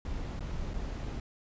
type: noise with dropouts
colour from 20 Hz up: brown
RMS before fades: -36 dBFS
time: 0.05-1.2 s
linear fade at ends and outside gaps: 2 ms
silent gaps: 0.394-0.406 / 0.736-0.74 s
effects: resampled to 16000 Hz